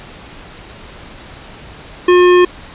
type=tone; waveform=square; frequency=358.2 Hz; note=F4; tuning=44 cents sharp; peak=-6 dBFS; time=2.08-2.45 s; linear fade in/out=5 ms; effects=pink hiss -35 dBFS RMS until 2.74 s + resampled to 8000 Hz